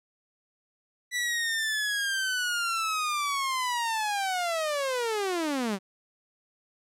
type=linear sweep; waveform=sawtooth; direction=down; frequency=1975.5 to 183.1 Hz; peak=-23 dBFS; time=1.11-5.79 s; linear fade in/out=50 ms; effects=low-pass 11000 Hz 12 dB/octave